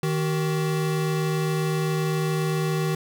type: tone pair together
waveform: square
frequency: 156.25 / 381.2 Hz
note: D#3 / G4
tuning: +8 / -48 cents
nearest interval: octave + minor third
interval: 1544 cents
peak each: -24 / -29 dBFS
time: 0.03-2.95 s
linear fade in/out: 2 ms
effects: none